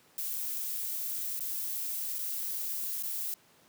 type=noise with dropouts; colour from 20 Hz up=violet; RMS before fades=-35 dBFS; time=0.18-3.34 s; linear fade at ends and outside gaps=1 ms; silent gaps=1.394-1.406 / 2.185-2.189 / 3.026-3.034 s; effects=pink hiss -62 dBFS RMS until 3.68 s + high-pass 150 Hz 12 dB/octave